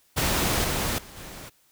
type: noise with level steps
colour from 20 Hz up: pink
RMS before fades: -24 / -27 / -45 / -41 dBFS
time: 0.16-1.5 s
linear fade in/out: 20 ms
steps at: 0.64 / 0.98 / 1.16 s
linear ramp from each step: 5 ms
effects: white hiss -63 dBFS RMS until 1.71 s